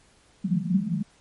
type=band-pass noise; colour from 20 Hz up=white; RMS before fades=-25 dBFS; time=0.44-1.03 s; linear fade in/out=10 ms; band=160 to 210 Hz; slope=96 dB/octave; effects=pink hiss -59 dBFS RMS until 1.2 s + MP3 48 kbps